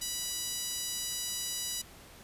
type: tone with high-pass filter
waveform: 5% pulse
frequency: 980 Hz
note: B5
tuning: 14 cents flat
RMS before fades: -36 dBFS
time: 0.01-1.82 s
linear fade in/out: 10 ms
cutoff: 3500 Hz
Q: 0.96
effects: pink hiss -53 dBFS RMS until 2.23 s + resampled to 32000 Hz